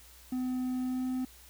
triangle tone with pitch glide, 253.9 to 256.1 Hz, B3 to C4, +48 to -37 cents, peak -28 dBFS, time 0.32-1.25 s, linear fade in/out 5 ms, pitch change +15 cents, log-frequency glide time 0.79-1.06 s, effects added 60 Hz sine -57 dBFS peak until 1.49 s + white hiss -56 dBFS RMS until 1.49 s

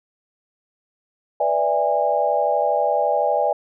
sine chord, E dominant seventh, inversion second, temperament equal with one note detuned, 493.9 / 587.3 / 659.3 / 818.2 Hz, B4 / D5 / E5 / G#5, 0 / 0 / 0 / -26 cents, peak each -25 / -21 / -23 / -21 dBFS, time 1.4-3.53 s, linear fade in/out 5 ms, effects none

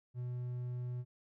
triangle tone, 123.47 Hz, B2, in tune, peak -35 dBFS, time 0.14-1.05 s, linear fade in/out 50 ms, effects none

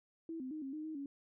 sine tone with pitch steps, 327.6 / 258.6 / 309.7 / 269.5 / 307.6 / 314.6 / 279.8 Hz, E4 / C4 / D#4 / C#4 / D#4 / D#4 / C#4, -11 / -20 / -8 / -49 / -20 / +19 / +16 cents, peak -40 dBFS, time 0.29-1.06 s, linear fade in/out 2 ms, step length 110 ms, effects none

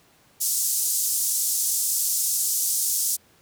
pink band-pass noise, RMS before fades -24 dBFS, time 0.4-3.17 s, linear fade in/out 20 ms, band 6200 to 15000 Hz, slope 24 dB/octave, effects pink hiss -58 dBFS RMS until 3.41 s + high-pass 80 Hz 12 dB/octave

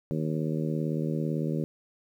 harmonic tone, 77.9 Hz, D#2, 3 cents sharp, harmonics 2 / 3 / 4 / 5 / 6 / 7, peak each -29 / -33 / -35 / -37 / -39 / -40 dBFS, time 0.11-1.64 s, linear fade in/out 0 ms, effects 10-bit

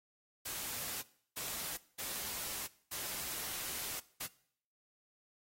white noise bursts at uneven times, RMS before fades -41 dBFS, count 5, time 0.45-1.02 / 1.36-1.77 / 1.98-2.67 / 2.91-4 / 4.2-4.27 s, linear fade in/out 10 ms, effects noise-tail reverb RT60 0.6 s tail -19 dB re dry + AAC 48 kbps

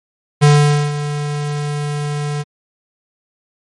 square tone with ADSR envelope, 146.83 Hz, D3, in tune, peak -6 dBFS, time 0.41-2.44 s, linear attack 24 ms, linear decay 480 ms, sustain -13 dB, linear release 32 ms, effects MP3 48 kbps

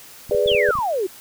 clicks, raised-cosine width 5 ms, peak -23 dBFS, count 8, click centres 0.296 / 0.348 / 0.46 / 0.517 / 0.549 / 0.689 / 0.754 / 0.788 s
sine chord, G# diminished, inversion none, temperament equal, 415.3 / 493.9 / 587.3 Hz, G#4 / B4 / D5, 0 / 0 / 0 cents, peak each -20 dBFS, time 0.31-0.71 s, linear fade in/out 2 ms
sine exponential sweep, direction down, 3576 to 350 Hz, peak -19 dBFS, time 0.47-1.07 s, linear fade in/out 10 ms
effects white hiss -43 dBFS RMS until 1.2 s

